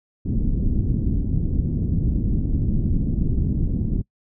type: low-pass noise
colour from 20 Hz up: pink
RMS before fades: -21 dBFS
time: 0.25-4.02 s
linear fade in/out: 10 ms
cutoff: 270 Hz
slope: 24 dB/octave
effects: noise-tail reverb RT60 0.1 s tail -23 dB re dry